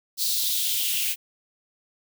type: noise with high-pass filter sweep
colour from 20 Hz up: blue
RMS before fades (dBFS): -25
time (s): 0.17-1.16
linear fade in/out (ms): 50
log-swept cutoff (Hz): 4400 to 2500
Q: 3.8
effects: none